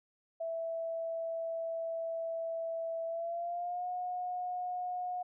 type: tone with pitch glide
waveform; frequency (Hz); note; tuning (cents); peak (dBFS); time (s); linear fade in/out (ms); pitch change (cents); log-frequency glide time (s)
sine; 659.3 to 723.1; E5 to F#5; 0 to -40; -34; 0.4-5.23; 10; +160; 3.06-3.88
effects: none